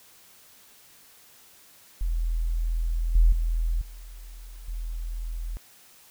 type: tone with level steps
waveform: sine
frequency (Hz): 41.2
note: E1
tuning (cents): 0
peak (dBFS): -23 / -14 / -22 / -39 / -29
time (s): 2.01-5.57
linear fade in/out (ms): 0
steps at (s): 3.15 / 3.32 / 3.81 / 4.68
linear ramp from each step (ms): 5
effects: white hiss -54 dBFS RMS until 6.1 s